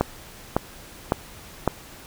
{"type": "click train", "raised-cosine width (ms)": 1, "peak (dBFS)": -4, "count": 4, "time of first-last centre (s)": [0.01, 1.677], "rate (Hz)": 1.8, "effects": ["pink hiss -44 dBFS RMS until 2.06 s"]}